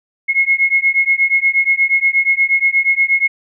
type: beating tone pair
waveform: sine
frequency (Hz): 2164 / 2172.4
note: C#7 / C#7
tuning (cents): -42 / -36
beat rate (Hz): 8.4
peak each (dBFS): -14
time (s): 0.28-3.28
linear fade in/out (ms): 20
effects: none